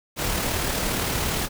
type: noise with amplitude modulation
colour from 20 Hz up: pink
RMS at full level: -24 dBFS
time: 0.16-1.49 s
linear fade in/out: 50 ms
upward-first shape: sine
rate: 37.4 Hz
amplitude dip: 30%
effects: none